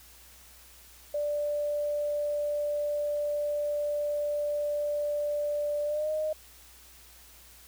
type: tone with pitch glide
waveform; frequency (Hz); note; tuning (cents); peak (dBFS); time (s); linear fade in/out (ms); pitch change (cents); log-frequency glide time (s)
sine; 588 to 618.3; D5 to D#5; +2 to -11; -27; 1.14-6.33; 5; +87; 5.85-6.11
effects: added 60 Hz sine -58 dBFS peak until 7.67 s + white hiss -54 dBFS RMS until 7.67 s